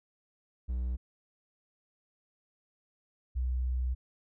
triangle / sine tone pair in turn, 61.74 / 62.86 Hz, B1 / B1, 0 / +31 cents, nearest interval unison, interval 31 cents, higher second, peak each -28 dBFS, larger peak neither, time 0.68-0.97 / 3.35-3.95 s, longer second, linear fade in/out 20 ms, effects none

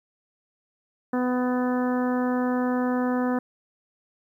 harmonic tone, 250 Hz, B3, 21 cents sharp, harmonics 1 / 2 / 3 / 4 / 5 / 6 / 7, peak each -23 / -29 / -33 / -35 / -37 / -39 / -40 dBFS, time 1.13-3.39 s, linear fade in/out 5 ms, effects 10-bit

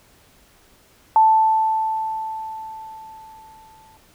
sine tone with exponential decay, 880 Hz, A5, in tune, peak -9 dBFS, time 1.16-3.97 s, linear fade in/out 1 ms, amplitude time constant 610 ms, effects pink hiss -54 dBFS RMS until 4.14 s

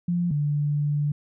sine tone pair in turn, 174.4 / 146.65 Hz, F3 / D3, -2 / -2 cents, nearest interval minor third, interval 300 cents, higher first, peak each -21 dBFS, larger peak neither, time 0.08-0.31 / 0.31-1.12 s, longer second, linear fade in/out 5 ms, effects none

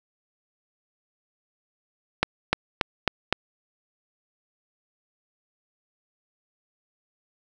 accelerating click train, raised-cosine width 0.3 ms, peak -3 dBFS, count 5, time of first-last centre 2.23-3.326 s, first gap 300 ms, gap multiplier 0.94, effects none

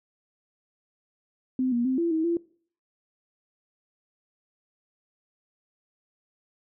sine tone with pitch steps, 257.5 / 238.5 / 260.2 / 338.2 / 319.5 / 339.7 Hz, C4 / A#3 / C4 / E4 / D#4 / F4, -28 / +40 / -9 / +44 / +46 / -48 cents, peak -22 dBFS, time 1.59-2.37 s, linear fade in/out 2 ms, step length 130 ms, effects noise-tail reverb RT60 0.5 s tail -21 dB re dry

